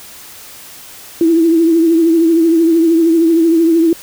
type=tone with vibrato; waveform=sine; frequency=330 Hz; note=E4; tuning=2 cents sharp; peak=-7 dBFS; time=1.21-3.93 s; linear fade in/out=2 ms; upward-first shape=triangle; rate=13 Hz; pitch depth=62 cents each way; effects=white hiss -35 dBFS RMS until 4.02 s